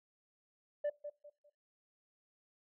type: tone with echo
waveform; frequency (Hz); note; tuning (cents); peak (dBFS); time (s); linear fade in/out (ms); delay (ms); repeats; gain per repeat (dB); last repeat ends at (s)
sine; 587.3; D5; 0; -29; 0.84-0.9; 10; 200; 3; -11; 1.5
effects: noise-tail reverb RT60 0.3 s tail -21 dB re dry + tanh soft clip ceiling -31 dBFS